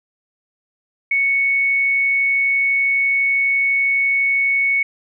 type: tone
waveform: sine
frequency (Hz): 2217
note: C#7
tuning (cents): 0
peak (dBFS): -14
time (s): 1.11-4.83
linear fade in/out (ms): 5
effects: none